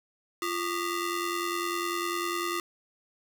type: ring-modulated tone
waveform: sawtooth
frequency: 784 Hz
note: G5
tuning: in tune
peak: -22 dBFS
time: 0.42-2.6 s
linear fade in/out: 2 ms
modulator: 437 Hz
effects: none